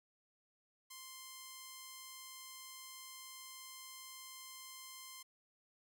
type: tone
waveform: 5% pulse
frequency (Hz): 1046.5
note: C6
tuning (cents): 0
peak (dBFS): -38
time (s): 0.9-5.23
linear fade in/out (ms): 10
effects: none